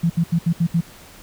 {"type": "tone bursts at uneven times", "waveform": "sine", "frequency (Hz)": 168.1, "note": "E3", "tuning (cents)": 34, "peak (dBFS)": -14, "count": 6, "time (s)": [[0.03, 0.1], [0.17, 0.24], [0.32, 0.39], [0.46, 0.53], [0.6, 0.67], [0.74, 0.81]], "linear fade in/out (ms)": 10, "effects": ["pink hiss -44 dBFS RMS until 1.22 s"]}